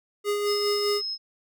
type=tone with tremolo; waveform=square; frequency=411.7 Hz; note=G#4; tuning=15 cents flat; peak=-23 dBFS; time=0.24-1.02 s; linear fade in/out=50 ms; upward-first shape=sine; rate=4.9 Hz; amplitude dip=35%
type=tone; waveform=sine; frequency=5160 Hz; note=E8; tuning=38 cents flat; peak=-28 dBFS; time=0.45-1.18 s; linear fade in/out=50 ms
effects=none